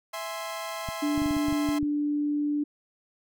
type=chord; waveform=sawtooth; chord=E augmented; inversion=none; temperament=equal; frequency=659.3 / 830.6 / 1046.5 Hz; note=E5 / G#5 / B#5; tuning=0 / 0 / 0 cents; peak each=-32 / -37 / -33 dBFS; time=0.13-1.79 s; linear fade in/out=10 ms
type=clicks; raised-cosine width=5 ms; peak=-23 dBFS; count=10; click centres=0.888 / 1.178 / 1.219 / 1.26 / 1.309 / 1.367 / 1.484 / 1.526 / 1.689 / 1.829 s
type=tone; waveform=sine; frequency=293.7 Hz; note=D4; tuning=in tune; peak=-24 dBFS; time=1.02-2.64 s; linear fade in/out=10 ms
effects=none